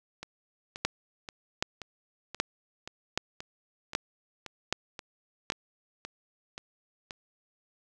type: two click trains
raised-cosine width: 0.2 ms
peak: -9 / -22 dBFS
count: 7 / 14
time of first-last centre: 0.85-5.501 / 0.23-7.108 s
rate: 1.29 / 1.89 Hz
effects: none